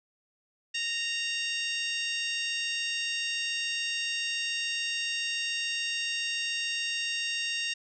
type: harmonic tone with a mistuned harmonic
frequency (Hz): 927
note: A#5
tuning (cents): -10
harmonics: 2 / 3 / 4 / 5 / 6 / 7 / 8 / 9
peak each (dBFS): -37 / -32 / -37 / -42 / -38 / -45 / -49 / -48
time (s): 0.74-7.74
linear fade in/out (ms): 10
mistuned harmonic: 8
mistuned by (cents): +42
effects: none